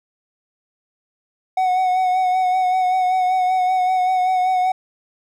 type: tone with vibrato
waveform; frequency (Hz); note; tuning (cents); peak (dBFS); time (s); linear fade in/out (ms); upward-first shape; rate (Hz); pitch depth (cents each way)
triangle; 740; F#5; 0; -13; 1.57-4.72; 5; sine; 5.2; 27
effects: none